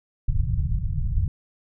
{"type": "low-pass noise", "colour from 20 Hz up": "pink", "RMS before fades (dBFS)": -23, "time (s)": [0.28, 1.28], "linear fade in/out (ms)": 2, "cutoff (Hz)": 150, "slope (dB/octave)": 48, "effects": []}